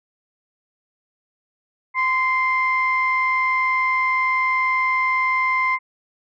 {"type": "tone pair together", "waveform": "sine", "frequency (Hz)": [1033.9, 2093], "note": ["C6", "C7"], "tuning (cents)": [-21, 0], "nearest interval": "octave", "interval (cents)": 1221, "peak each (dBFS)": -19, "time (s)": [1.94, 5.79], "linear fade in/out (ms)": 50, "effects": ["tanh soft clip ceiling -10 dBFS"]}